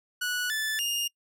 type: tone with pitch steps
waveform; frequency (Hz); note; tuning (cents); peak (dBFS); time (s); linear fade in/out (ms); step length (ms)
sawtooth; 1472 / 1748 / 2830; F#6 / A6 / F7; -9 / -12 / +22; -24; 0.21-1.08; 10; 290
effects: noise-tail reverb RT60 0.1 s tail -25 dB re dry